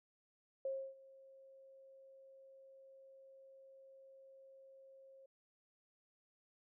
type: tone with ADSR envelope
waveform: sine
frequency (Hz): 537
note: C5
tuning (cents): +45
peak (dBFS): -36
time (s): 0.65-5.26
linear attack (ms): 3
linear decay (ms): 290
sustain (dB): -22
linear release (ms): 5
effects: none